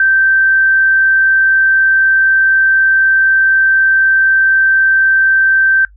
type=tone; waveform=sine; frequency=1559 Hz; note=G6; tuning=10 cents flat; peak=-7 dBFS; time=0-5.85 s; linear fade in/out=2 ms; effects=noise-tail reverb RT60 0.1 s tail -20 dB re dry + added 50 Hz sine -39 dBFS peak until 5.96 s